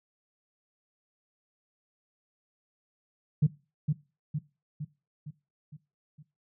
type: tone with echo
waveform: sine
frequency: 149.8 Hz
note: D3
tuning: 35 cents sharp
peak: -17 dBFS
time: 3.42-3.47 s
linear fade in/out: 10 ms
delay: 460 ms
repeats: 6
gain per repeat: -5 dB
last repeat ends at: 6.23 s
effects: noise-tail reverb RT60 0.3 s tail -19 dB re dry + tanh soft clip ceiling -14 dBFS